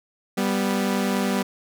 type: tone pair together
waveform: sawtooth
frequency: 196 / 246.1 Hz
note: G3 / B3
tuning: 0 / -6 cents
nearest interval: major third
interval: 394 cents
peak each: -19 / -21 dBFS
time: 0.37-1.43 s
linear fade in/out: 10 ms
effects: none